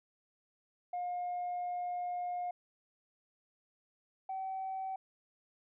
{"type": "tone pair in turn", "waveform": "sine", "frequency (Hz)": [713, 764.2], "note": ["F5", "G5"], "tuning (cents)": [36, -44], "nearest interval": "minor second", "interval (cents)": 120, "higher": "second", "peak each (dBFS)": [-33, -35], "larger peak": "first", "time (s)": [[0.93, 2.51], [4.29, 4.96]], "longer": "first", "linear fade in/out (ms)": 5, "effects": ["tanh soft clip ceiling -32 dBFS"]}